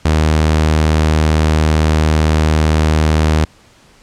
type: tone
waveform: sawtooth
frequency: 77.78 Hz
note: D#2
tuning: in tune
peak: -6 dBFS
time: 0.05-3.45 s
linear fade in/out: 5 ms
effects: pink hiss -47 dBFS RMS until 4.02 s + low-pass 8000 Hz 12 dB/octave